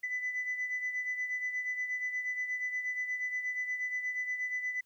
sine beating tone pair, 1997 / 2005.4 Hz, B6 / B6, +19 / +26 cents, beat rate 8.4 Hz, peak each -32 / -39 dBFS, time 0.03-4.81 s, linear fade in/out 10 ms, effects tanh soft clip ceiling -28 dBFS + white hiss -74 dBFS RMS until 4.85 s

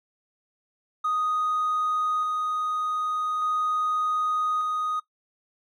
triangle tone with tremolo, 1244.5 Hz, D#6, in tune, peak -20 dBFS, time 1.04-5 s, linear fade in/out 10 ms, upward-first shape square, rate 0.42 Hz, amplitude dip 25%, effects noise-tail reverb RT60 0.1 s tail -18 dB re dry + tanh soft clip ceiling -18 dBFS

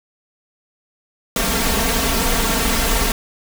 pink noise with comb filter, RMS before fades -18 dBFS, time 1.36-3.12 s, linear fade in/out 2 ms, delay 4.4 ms, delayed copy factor +1, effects none

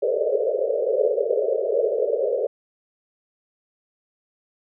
pink band-pass noise, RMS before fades -22 dBFS, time 0.02-2.47 s, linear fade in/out 10 ms, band 410 to 610 Hz, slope 96 dB/octave, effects none

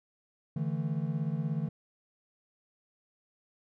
triangle chord, D suspended second, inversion none, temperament equal with one note detuned, 146.83 / 163.49 / 220 Hz, D3 / E3 / A3, 0 / -14 / 0 cents, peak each -31 / -31 / -36 dBFS, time 0.56-1.69 s, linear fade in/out 5 ms, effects none

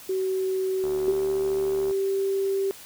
sine tone, 377.8 Hz, F#4, 36 cents sharp, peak -23 dBFS, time 0.09-1.13 s, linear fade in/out 5 ms
click train, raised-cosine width 1 ms, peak -25 dBFS, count 80, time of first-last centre 0.84-1.91 s, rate 73.8 Hz
sine tone with pitch glide, 386.3 to 389.9 Hz, G4 to G4, -25 to -9 cents, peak -22 dBFS, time 1.08-2.71 s, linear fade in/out 0 ms, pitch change +16 cents, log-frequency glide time 1.24-2.2 s
effects white hiss -45 dBFS RMS until 2.85 s

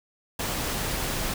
pink noise, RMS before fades -29 dBFS, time 0.39-1.34 s, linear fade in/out 5 ms, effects none

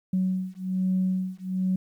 sine beating tone pair, 185.7 / 186.9 Hz, F#3 / F#3, +7 / +18 cents, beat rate 1.2 Hz, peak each -26 dBFS, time 0.13-1.76 s, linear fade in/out 5 ms, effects tanh soft clip ceiling -16 dBFS + 10-bit

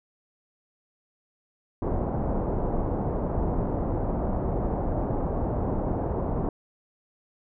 pink low-pass noise, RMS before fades -27 dBFS, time 1.82-6.49 s, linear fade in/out 2 ms, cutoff 860 Hz, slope 24 dB/octave, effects none

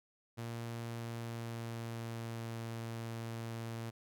sawtooth tone with pitch glide, 116.54 to 114.74 Hz, A#2 to A#2, 0 to -27 cents, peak -36 dBFS, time 0.37-3.91 s, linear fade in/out 20 ms, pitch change -27 cents, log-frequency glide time 0.84-2.61 s, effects none

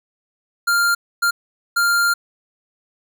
square tone bursts at uneven times, 1396.9 Hz, F6, in tune, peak -15 dBFS, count 3, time 0.67-0.95 / 1.22-1.31 / 1.76-2.14 s, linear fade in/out 10 ms, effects none

